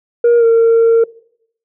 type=tone with pitch glide; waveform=sine; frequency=473.3 to 458 Hz; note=A#4 to A#4; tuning=+26 to -31 cents; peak=-4 dBFS; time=0.24-1.04 s; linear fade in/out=5 ms; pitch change=-57 cents; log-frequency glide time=0.38-0.45 s; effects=noise-tail reverb RT60 0.7 s tail -23 dB re dry + tanh soft clip ceiling -5 dBFS